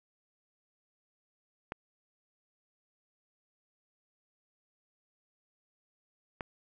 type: clicks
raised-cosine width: 0.5 ms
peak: -21 dBFS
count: 2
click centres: 1.721 / 6.408 s
effects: none